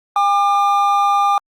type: tone pair together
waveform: triangle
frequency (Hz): 807 / 1198.5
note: G#5 / D6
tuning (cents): -50 / +35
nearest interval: perfect fifth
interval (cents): 685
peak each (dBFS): -13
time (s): 0.16-1.38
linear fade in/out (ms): 2
effects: Opus 32 kbps